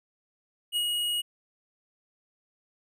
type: tone with ADSR envelope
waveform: square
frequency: 2892 Hz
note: F#7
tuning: 40 cents flat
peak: -25 dBFS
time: 0.72-1.22 s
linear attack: 43 ms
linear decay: 73 ms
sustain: -2 dB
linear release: 18 ms
effects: none